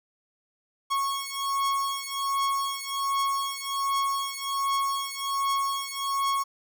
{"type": "beating tone pair", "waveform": "45% pulse", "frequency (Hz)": [1100, 1101.3], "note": ["C#6", "C#6"], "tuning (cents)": [-14, -12], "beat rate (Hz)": 1.3, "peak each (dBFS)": -29, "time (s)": [0.9, 6.44], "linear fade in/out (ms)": 20, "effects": []}